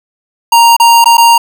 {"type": "tone with dropouts", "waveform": "square", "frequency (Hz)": 932.3, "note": "A#5", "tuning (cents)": 0, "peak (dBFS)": -3, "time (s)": [0.52, 1.38], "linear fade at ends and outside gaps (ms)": 5, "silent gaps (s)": [[0.766, 0.799], [1.043, 1.057], [1.171, 1.179]], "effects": []}